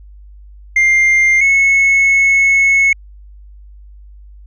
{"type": "tone pair in turn", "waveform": "sine", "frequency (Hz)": [2100, 2194], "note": ["C7", "C#7"], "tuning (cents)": [6, -18], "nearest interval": "minor second", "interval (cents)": 76, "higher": "second", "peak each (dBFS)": -5, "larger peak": "neither", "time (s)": [[0.76, 1.41], [1.41, 2.93]], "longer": "second", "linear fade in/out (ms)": 5, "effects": ["tanh soft clip ceiling -7 dBFS", "added 50 Hz sine -35 dBFS peak until 4.46 s"]}